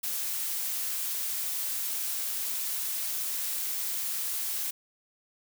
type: noise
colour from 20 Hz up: blue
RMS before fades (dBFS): -32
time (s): 0.03-4.71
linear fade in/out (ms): 10
effects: none